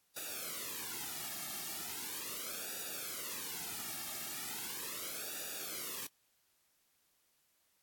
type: noise with flanger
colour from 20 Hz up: white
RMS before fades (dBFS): -42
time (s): 0.16-6.07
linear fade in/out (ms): 5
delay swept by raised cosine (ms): 0.94 to 2.04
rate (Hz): 0.38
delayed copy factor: -1
effects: white hiss -75 dBFS RMS until 7.82 s + AAC 64 kbps